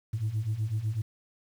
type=beating tone pair; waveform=sine; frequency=103.83 / 111.83 Hz; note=G#2 / A2; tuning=0 / +29 cents; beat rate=8 Hz; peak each=-31 / -28 dBFS; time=0.13-1.02 s; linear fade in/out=10 ms; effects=tanh soft clip ceiling -23 dBFS + 9-bit